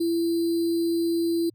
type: tone with sample-and-hold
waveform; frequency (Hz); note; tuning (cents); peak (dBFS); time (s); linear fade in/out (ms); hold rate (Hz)
sine; 335.5; E4; +31; -21; 0-1.5; 10; 4410
effects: added 113 Hz sine -55 dBFS peak until 1.54 s